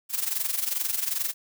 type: noise with amplitude modulation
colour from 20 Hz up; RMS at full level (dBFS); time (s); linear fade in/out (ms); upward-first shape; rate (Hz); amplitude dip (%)
blue; -25; 0.09-1.34; 50; sine; 22.5; 75
effects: none